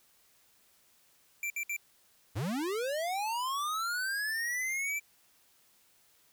square tone bursts, 2350 Hz, D7, 1 cent sharp, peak -33 dBFS, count 3, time 1.43-1.765 s, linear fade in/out 2 ms, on 71 ms, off 61 ms
square linear sweep, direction up, 82.9 to 2349 Hz, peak -32 dBFS, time 2.35-5 s, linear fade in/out 20 ms
effects white hiss -66 dBFS RMS until 6.32 s

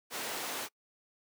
pink high-pass noise, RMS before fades -38 dBFS, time 0.1-0.69 s, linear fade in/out 50 ms, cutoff 400 Hz, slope 12 dB/octave, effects noise-tail reverb RT60 0.1 s tail -25 dB re dry

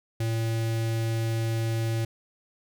square tone with notch filter, 113.4 Hz, A#2, 47 cents flat, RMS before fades -27 dBFS, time 0.2-2.05 s, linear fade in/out 5 ms, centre 1100 Hz, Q 1.7, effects none

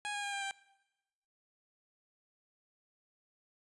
15% pulse tone with pitch steps, 828 / 817.5 / 807.2 / 797 / 787 Hz, G#5 / G#5 / G#5 / G5 / G5, -5 / -28 / -49 / +28 / +7 cents, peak -30 dBFS, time 0.05-0.51 s, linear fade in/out 0 ms, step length 92 ms, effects noise-tail reverb RT60 1.0 s tail -21 dB re dry + resampled to 24000 Hz

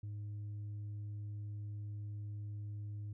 sine tone, 103.83 Hz, G#2, in tune, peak -38 dBFS, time 0.03-3.13 s, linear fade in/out 5 ms, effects tanh soft clip ceiling -40 dBFS

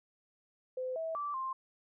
sine tone with pitch steps, 512 / 649 / 1164 / 1053 Hz, C5 / E5 / D6 / C6, -38 / -27 / -16 / +11 cents, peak -34 dBFS, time 0.77-1.53 s, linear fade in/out 5 ms, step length 190 ms, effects none

